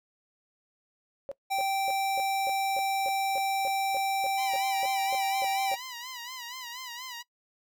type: tone bursts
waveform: sine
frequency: 555 Hz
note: C#5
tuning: 2 cents sharp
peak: -32 dBFS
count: 16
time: 1.29-5.74 s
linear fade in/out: 0 ms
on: 25 ms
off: 270 ms
type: tone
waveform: square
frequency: 780 Hz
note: G5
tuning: 9 cents flat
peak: -27 dBFS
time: 1.5-5.76 s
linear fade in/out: 20 ms
type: tone with vibrato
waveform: 10% pulse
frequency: 987.8 Hz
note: B5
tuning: in tune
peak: -30 dBFS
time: 4.37-7.23 s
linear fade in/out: 20 ms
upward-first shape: sine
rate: 4.2 Hz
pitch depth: 93 cents each way
effects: noise-tail reverb RT60 0.1 s tail -20 dB re dry